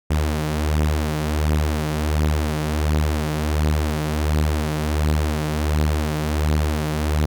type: beating tone pair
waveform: sawtooth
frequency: 75.7 / 77.1 Hz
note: D#2 / D#2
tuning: -47 / -15 cents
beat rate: 1.4 Hz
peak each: -16 / -20 dBFS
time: 0.1-7.26 s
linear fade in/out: 10 ms
effects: none